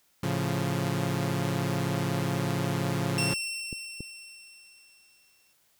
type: chord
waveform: sawtooth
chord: A augmented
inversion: none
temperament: equal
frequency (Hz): 110 / 138.59 / 174.61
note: A2 / C#3 / E#3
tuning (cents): 0 / 0 / 0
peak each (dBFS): -29 / -26 / -27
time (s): 0.23-3.34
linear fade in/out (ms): 5
type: tone with exponential decay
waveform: 20% pulse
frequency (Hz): 2708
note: E7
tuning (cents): +46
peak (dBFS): -22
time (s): 3.18-5.53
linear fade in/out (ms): 2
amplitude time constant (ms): 510
type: clicks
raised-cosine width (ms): 3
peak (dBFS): -24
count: 2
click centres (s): 3.728 / 4.006
effects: white hiss -67 dBFS RMS until 5.79 s